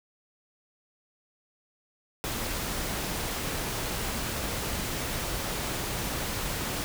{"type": "noise", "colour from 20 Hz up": "pink", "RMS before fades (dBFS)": -32, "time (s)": [2.24, 6.84], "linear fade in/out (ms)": 0, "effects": []}